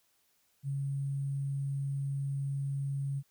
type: tone with sample-and-hold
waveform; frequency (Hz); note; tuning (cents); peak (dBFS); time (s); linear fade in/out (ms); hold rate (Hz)
sine; 138.59; C#3; 0; -31; 0.63-3.23; 50; 8820
effects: white hiss -72 dBFS RMS until 3.3 s